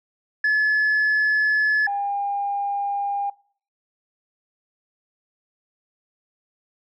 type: tone pair in turn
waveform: sine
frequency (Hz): 1716 / 804.9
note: A6 / G5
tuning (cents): -44 / +46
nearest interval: octave + minor second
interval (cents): 1310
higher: first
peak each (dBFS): -14 / -22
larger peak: first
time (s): 0.44-1.87 / 1.87-3.3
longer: neither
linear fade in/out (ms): 5
effects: noise-tail reverb RT60 0.5 s tail -22 dB re dry + tanh soft clip ceiling -15 dBFS